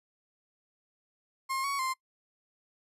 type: tone with pitch steps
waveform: 35% pulse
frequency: 1067 / 1118 / 1047 Hz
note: C6 / C#6 / C6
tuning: +34 / +14 / +1 cents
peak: -28 dBFS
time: 1.49-1.94 s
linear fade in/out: 20 ms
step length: 150 ms
effects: noise-tail reverb RT60 0.1 s tail -22 dB re dry + resampled to 32000 Hz